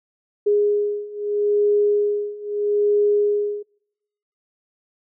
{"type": "beating tone pair", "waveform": "sine", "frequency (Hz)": [412.8, 413.58], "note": ["G#4", "G#4"], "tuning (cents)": [-10, -7], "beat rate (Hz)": 0.78, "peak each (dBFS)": [-21, -19], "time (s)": [0.46, 3.63], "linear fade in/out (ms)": 10, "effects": ["noise-tail reverb RT60 0.9 s tail -25 dB re dry"]}